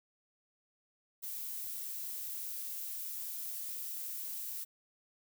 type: noise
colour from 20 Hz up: violet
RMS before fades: -41 dBFS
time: 1.22-4.65 s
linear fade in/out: 20 ms
effects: none